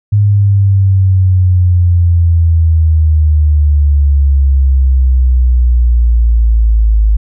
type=exponential sweep; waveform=sine; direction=down; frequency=103.83 to 52.6 Hz; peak=-5 dBFS; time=0.12-7.17 s; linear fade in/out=10 ms; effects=none